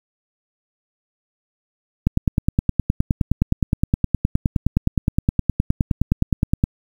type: click train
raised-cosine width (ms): 5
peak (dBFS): -3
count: 45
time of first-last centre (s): 2.07-6.639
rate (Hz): 9.63
effects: 7-bit